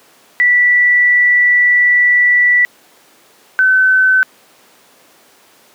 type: tone pair in turn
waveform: sine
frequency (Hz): 1961 / 1522.1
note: B6 / F#6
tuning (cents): -13 / +49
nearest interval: major third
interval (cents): 438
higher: first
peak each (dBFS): -7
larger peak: neither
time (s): 0.4-2.65 / 3.59-4.23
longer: first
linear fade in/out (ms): 0
effects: pink hiss -47 dBFS RMS until 5.74 s + high-pass 300 Hz 12 dB/octave